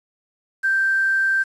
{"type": "tone with quantisation", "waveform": "sine", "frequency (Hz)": 1568, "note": "G6", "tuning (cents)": 0, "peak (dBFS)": -16, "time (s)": [0.63, 1.44], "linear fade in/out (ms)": 20, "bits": 7, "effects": ["resampled to 24000 Hz"]}